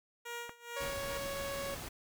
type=tone with tremolo; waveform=10% pulse; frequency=473.4 Hz; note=A#4; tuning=27 cents sharp; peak=-31 dBFS; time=0.25-1.18 s; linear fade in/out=10 ms; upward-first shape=sine; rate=2.3 Hz; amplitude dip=90%
type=click; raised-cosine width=0.5 ms; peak=-28 dBFS; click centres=0.494 s
type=tone; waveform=sawtooth; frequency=556 Hz; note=C#5; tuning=5 cents sharp; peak=-34 dBFS; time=0.76-1.75 s; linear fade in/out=10 ms
type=noise; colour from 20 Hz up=pink; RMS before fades=-44 dBFS; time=0.8-1.89 s; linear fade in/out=10 ms
effects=none